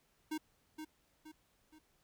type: tone with echo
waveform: square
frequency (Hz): 310.7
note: D#4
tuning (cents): -2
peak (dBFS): -37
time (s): 0.31-0.38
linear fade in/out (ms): 10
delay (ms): 470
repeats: 3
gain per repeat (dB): -7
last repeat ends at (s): 1.79
effects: pink hiss -74 dBFS RMS until 2.03 s